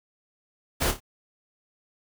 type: noise with echo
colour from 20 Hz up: pink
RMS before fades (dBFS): -25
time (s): 0.8-0.92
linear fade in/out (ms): 20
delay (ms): 28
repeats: 3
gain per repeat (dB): -8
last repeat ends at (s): 1.004
effects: none